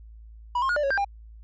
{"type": "tone with pitch steps", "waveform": "triangle", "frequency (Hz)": [975, 1068, 1441, 592, 552, 1583, 801], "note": ["B5", "C6", "F#6", "D5", "C#5", "G6", "G5"], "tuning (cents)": [-23, 35, -46, 14, -7, 17, 37], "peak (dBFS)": -20, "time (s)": [0.55, 1.047], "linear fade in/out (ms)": 5, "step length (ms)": 71, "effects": ["added 55 Hz sine -43 dBFS peak until 1.43 s", "resampled to 16000 Hz"]}